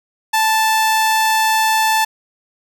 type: tone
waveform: sawtooth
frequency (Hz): 879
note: A5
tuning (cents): -2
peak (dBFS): -9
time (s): 0.33-2.05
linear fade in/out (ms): 10
effects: none